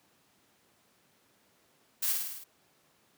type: noise with echo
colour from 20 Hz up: blue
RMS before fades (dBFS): -30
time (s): 2.02-2.13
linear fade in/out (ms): 10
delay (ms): 52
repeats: 6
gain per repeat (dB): -3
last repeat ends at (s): 2.442
effects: pink hiss -67 dBFS RMS until 3.17 s + high-pass 150 Hz 12 dB/octave